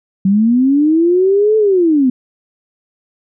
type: linear two-way sweep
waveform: sine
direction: up then down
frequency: 187.2 to 440 to 245.2 Hz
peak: -8 dBFS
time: 0.25-2.1 s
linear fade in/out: 5 ms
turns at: 1.57 s
effects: none